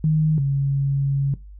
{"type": "tone pair in turn", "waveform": "sine", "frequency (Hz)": [155.56, 138.59], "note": ["D#3", "C#3"], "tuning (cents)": [0, 0], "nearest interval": "major second", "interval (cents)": 200, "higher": "first", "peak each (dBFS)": [-15, -17], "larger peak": "first", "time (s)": [[0.04, 0.38], [0.38, 1.34]], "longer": "second", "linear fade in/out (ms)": 2, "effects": ["noise-tail reverb RT60 0.2 s tail -17 dB re dry", "added 50 Hz sine -38 dBFS peak until 1.59 s"]}